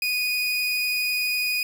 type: tone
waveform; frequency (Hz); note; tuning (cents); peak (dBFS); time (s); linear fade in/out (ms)
30% pulse; 2478; D#7; -8; -20; 0.02-1.63; 2
effects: none